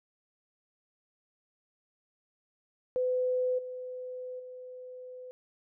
sine tone with level steps, 505 Hz, B4, 39 cents sharp, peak -26 / -37 / -42 dBFS, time 2.96-5.31 s, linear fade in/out 0 ms, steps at 3.58 / 4.39 s, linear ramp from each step 10 ms, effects none

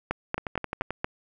two click trains, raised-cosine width 0.5 ms, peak -15 / -11 dBFS, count 7 / 5, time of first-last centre 0.38-0.906 / 0.11-1.045 s, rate 11.4 / 4.28 Hz, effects none

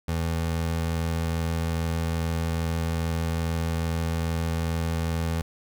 25% pulse tone, 82.41 Hz, E2, in tune, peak -21 dBFS, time 0.08-5.42 s, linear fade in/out 5 ms, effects none

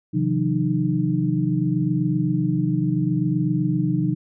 sine tone cluster, 132.1 / 159.6 / 180.3 / 305.5 Hz, C3 / D#3 / F#3 / D#4, +17 / +44 / -45 / -32 cents, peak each -24 dBFS, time 0.13-4.15 s, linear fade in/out 20 ms, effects none

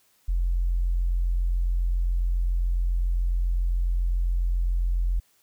sine tone, 43.65 Hz, F1, in tune, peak -20 dBFS, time 0.28-5.2 s, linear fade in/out 10 ms, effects tanh soft clip ceiling -16 dBFS + white hiss -64 dBFS RMS until 5.42 s

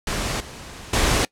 pink noise with level steps, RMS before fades -25 / -38 / -19 dBFS, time 0.07-1.25 s, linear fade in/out 2 ms, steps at 0.4 / 0.93 s, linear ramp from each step 5 ms, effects noise-tail reverb RT60 0.1 s tail -23 dB re dry + low-pass 9000 Hz 12 dB/octave

